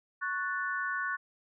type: chord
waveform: sine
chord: F# minor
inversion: second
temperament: equal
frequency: 1108.7 / 1480 / 1760 Hz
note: C#6 / F#6 / A6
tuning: 0 / 0 / 0 cents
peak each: -36 / -33 / -37 dBFS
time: 0.21-1.17 s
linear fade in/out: 20 ms
effects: none